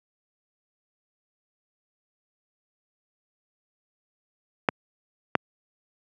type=clicks; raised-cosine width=0.5 ms; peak=-3 dBFS; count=2; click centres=4.688 / 5.353 s; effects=high-pass 150 Hz 12 dB/octave